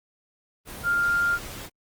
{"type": "tone in noise", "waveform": "sine", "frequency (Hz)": 1400, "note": "F6", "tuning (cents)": 4, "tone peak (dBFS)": -20, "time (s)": [0.83, 1.39], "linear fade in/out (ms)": 50, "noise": "pink", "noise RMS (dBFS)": -38, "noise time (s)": [0.65, 1.7], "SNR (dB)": 15, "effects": ["Opus 24 kbps"]}